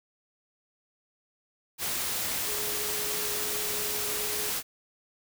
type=tone in noise; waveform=sine; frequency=420 Hz; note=G#4; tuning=19 cents sharp; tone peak=-39 dBFS; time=2.45-4.53 s; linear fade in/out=50 ms; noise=white; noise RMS=-31 dBFS; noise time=1.78-4.63 s; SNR=-11 dB; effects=none